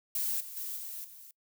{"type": "noise with level steps", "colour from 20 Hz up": "violet", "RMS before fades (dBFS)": [-32, -44, -38, -41, -51], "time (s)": [0.15, 1.31], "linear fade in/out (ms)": 2, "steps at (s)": [0.4, 0.56, 0.76, 1.04], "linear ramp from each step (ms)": 10, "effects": ["noise-tail reverb RT60 0.1 s tail -24 dB re dry"]}